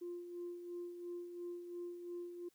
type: tone with tremolo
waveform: sine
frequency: 349.9 Hz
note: F4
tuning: 3 cents sharp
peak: -40 dBFS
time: 0.01-2.49 s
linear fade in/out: 10 ms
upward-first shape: sine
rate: 2.9 Hz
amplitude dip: 55%
effects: tanh soft clip ceiling -38 dBFS + white hiss -75 dBFS RMS until 2.54 s